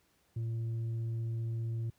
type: tone with tanh clipping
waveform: sine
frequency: 114.4 Hz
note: A#2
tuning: 32 cents flat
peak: -33 dBFS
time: 0.36-1.9 s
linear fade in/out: 5 ms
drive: 3 dB
effects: pink hiss -71 dBFS RMS until 1.98 s + high-pass 60 Hz 12 dB/octave